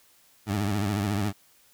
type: tone with vibrato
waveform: 20% pulse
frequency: 101.8 Hz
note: G#2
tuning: 34 cents flat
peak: -20 dBFS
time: 0.46-1.33 s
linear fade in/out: 50 ms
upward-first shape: triangle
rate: 14 Hz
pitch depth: 130 cents each way
effects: white hiss -60 dBFS RMS until 1.73 s